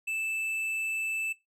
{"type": "tone with tanh clipping", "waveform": "sine", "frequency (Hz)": 2637, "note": "E7", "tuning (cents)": 0, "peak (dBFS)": -31, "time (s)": [0.07, 1.33], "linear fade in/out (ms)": 10, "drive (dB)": 9, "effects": ["noise-tail reverb RT60 0.2 s tail -19 dB re dry"]}